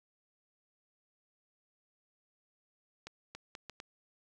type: accelerating click train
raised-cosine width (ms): 0.2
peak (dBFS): -27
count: 5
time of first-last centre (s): 3.07-3.801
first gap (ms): 280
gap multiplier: 0.72
effects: none